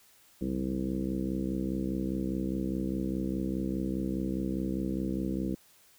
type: harmonic tone with a mistuned harmonic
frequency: 64.9 Hz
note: C2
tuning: 13 cents flat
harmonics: 1 / 2 / 3 / 4 / 5 / 6 / 7 / 8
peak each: -39 / -43 / -33 / -36 / -35 / -46 / -43 / -46 dBFS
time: 0.41-5.55 s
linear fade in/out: 5 ms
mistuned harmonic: 2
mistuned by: +99 cents
effects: white hiss -61 dBFS RMS until 5.98 s